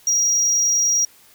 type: tone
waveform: triangle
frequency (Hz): 5710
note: F8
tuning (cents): +37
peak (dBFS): -14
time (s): 0.07-1.05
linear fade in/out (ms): 2
effects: white hiss -51 dBFS RMS until 1.34 s